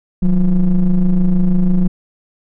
triangle ring-modulated tone, 84.6 Hz, E2, 45 cents sharp, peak -4 dBFS, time 0.22-1.88 s, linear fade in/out 10 ms, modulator 97.7 Hz, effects none

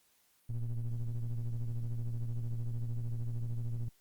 triangle ring-modulated tone, 61.7 Hz, B1, 1 cent flat, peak -27 dBFS, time 0.49-3.89 s, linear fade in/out 10 ms, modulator 55.1 Hz, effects white hiss -70 dBFS RMS until 4 s + Opus 48 kbps

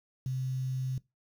sine tone with quantisation, 130 Hz, C3, 11 cents flat, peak -30 dBFS, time 0.26-0.98 s, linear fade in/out 2 ms, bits 9, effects noise-tail reverb RT60 0.2 s tail -20 dB re dry

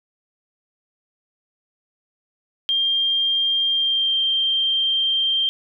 sine tone with pitch glide, 3196 to 3165 Hz, G7 to G7, +33 to +16 cents, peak -17 dBFS, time 2.69-5.49 s, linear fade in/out 0 ms, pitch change -17 cents, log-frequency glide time 3.69-4.16 s, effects none

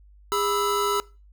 square tone cluster, 407.6 / 985 / 1316 Hz, G#4 / B5 / E6, -32 / -5 / -3 cents, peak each -27 / -29 / -26 dBFS, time 0.32-1 s, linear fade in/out 0 ms, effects noise-tail reverb RT60 0.3 s tail -21 dB re dry + added 50 Hz sine -49 dBFS peak until 1.32 s

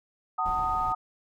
sine chord, D# diminished, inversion first, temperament just, 746.7 / 896 / 1244.5 Hz, F#5 / A5 / D#6, +16 / +31 / 0 cents, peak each -31 / -31 / -27 dBFS, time 0.38-0.95 s, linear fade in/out 10 ms
brown noise, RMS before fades -39 dBFS, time 0.45-0.93 s, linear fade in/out 10 ms
effects none

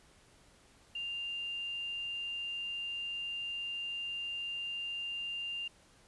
sine tone with quantisation, 2794 Hz, F7, in tune, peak -36 dBFS, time 0.95-5.68 s, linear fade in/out 5 ms, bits 10, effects pink hiss -63 dBFS RMS until 6.07 s + resampled to 24000 Hz

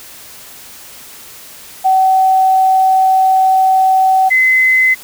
sine tone pair in turn, 759 / 2042 Hz, F#5 / C7, +44 / -43 cents, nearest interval octave + perfect fourth, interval 1713 cents, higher second, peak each -7 dBFS, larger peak neither, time 1.84-4.3 / 4.3-4.95 s, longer first, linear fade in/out 20 ms, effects white hiss -35 dBFS RMS until 5.03 s

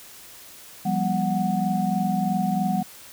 sine tone cluster, 175 / 198.2 / 242.3 / 739 Hz, F3 / G3 / B3 / F#5, +4 / +19 / -33 / -2 cents, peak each -27 / -24 / -30 / -26 dBFS, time 0.85-2.83 s, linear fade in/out 10 ms, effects white hiss -45 dBFS RMS until 3.12 s

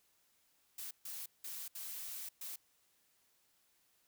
blue noise bursts at uneven times, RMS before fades -45 dBFS, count 5, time 0.78-0.91 / 1.05-1.26 / 1.44-1.68 / 1.75-2.29 / 2.41-2.56 s, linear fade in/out 5 ms, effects white hiss -74 dBFS RMS until 4.07 s

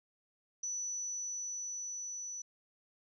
sine tone with level ramp, 5950 Hz, F#8, 9 cents sharp, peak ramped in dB -35 to -40 dBFS, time 0.63-2.42 s, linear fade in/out 5 ms, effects none

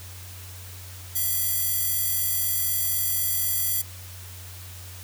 square tone with high-pass filter, 664 Hz, E5, 12 cents sharp, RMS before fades -25 dBFS, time 1.15-3.82 s, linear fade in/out 10 ms, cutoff 11000 Hz, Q 0.55, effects added 91 Hz sine -40 dBFS peak until 5.03 s + white hiss -44 dBFS RMS until 5.03 s

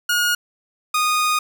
sawtooth tone pair in turn, 1437 / 1235.3 Hz, F6 / D#6, +49 / -13 cents, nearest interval minor third, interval 262 cents, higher first, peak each -13 dBFS, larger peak neither, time 0.09-0.35 / 0.94-1.39 s, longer second, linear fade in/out 5 ms, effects none

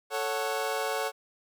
25% pulse chord, F# minor, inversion first, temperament equal, 440 / 554.4 / 740 Hz, A4 / C#5 / F#5, 0 / 0 / 0 cents, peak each -29 / -29 / -30 dBFS, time 0.1-1.12 s, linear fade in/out 50 ms, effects none

